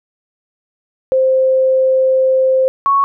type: tone pair in turn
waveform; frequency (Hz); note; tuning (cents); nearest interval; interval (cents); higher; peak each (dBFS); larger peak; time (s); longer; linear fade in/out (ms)
sine; 523.3 / 1108.8; C5 / C#6; 0 / 0; octave + minor second; 1300; second; -9; neither; 1.12-2.68 / 2.86-3.04; first; 0
effects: none